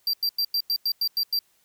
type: tone bursts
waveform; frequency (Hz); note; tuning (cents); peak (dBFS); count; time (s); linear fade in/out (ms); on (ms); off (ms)
square; 4716; D8; +6; -22; 9; 0.07-1.39; 2; 64; 93
effects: white hiss -65 dBFS RMS until 1.64 s